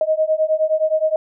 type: beating tone pair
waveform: sine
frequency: 622.3 / 631.9 Hz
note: D#5 / D#5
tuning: 0 / +27 cents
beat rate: 9.6 Hz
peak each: -18 dBFS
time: 0.01-1.16 s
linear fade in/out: 2 ms
effects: none